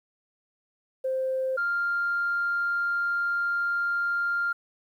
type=tone pair in turn; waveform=sine; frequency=523.3 / 1397 Hz; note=C5 / F6; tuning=0 / 0 cents; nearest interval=octave + perfect fourth; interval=1700 cents; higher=second; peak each=-24 / -23 dBFS; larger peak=second; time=1.04-1.57 / 1.57-4.53 s; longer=second; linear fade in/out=10 ms; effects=tanh soft clip ceiling -19 dBFS + 10-bit